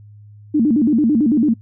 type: tone with vibrato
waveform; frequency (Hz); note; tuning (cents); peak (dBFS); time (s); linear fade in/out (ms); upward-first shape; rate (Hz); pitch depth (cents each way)
sine; 261.6; C4; 0; -11; 0.54-1.54; 10; square; 9; 240
effects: noise-tail reverb RT60 0.1 s tail -22 dB re dry + added 104 Hz sine -39 dBFS peak until 1.61 s